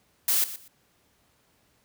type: noise with echo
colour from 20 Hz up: blue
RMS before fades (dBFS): -23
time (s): 0.28-0.44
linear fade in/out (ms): 2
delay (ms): 120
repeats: 2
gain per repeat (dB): -14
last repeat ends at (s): 0.68
effects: pink hiss -66 dBFS RMS until 1.84 s + high-pass 60 Hz 12 dB/octave